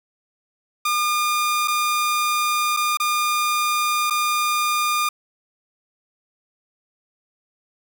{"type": "tone with dropouts", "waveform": "sawtooth", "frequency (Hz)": 1210, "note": "D#6", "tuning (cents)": -49, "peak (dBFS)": -15, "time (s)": [0.85, 5.09], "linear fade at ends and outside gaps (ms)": 5, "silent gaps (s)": [[1.676, 1.68], [2.766, 2.77], [2.972, 2.999], [4.1, 4.106]], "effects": []}